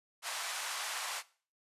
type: band-pass noise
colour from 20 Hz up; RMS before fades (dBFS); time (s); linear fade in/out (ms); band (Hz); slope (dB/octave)
pink; -39; 0.22-1.23; 50; 790 to 11000; 24
effects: noise-tail reverb RT60 0.4 s tail -18 dB re dry + resampled to 32000 Hz